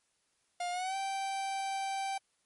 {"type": "tone with pitch glide", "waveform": "45% pulse", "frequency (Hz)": [707, 779.9], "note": ["F5", "G5"], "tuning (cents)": [21, -9], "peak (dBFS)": -33, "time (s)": [0.6, 2.18], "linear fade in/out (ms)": 5, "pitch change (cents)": 170, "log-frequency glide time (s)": [0.71, 0.96], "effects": ["white hiss -75 dBFS RMS until 2.45 s", "MP3 48 kbps"]}